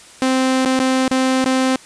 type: tone with dropouts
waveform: sawtooth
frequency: 260.6 Hz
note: C4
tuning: 7 cents flat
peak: -10 dBFS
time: 0.22-1.76 s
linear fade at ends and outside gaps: 1 ms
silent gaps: 0.651-0.658 / 0.792-0.8 / 1.08-1.112 / 1.443-1.458 s
effects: white hiss -42 dBFS RMS until 1.85 s + resampled to 22050 Hz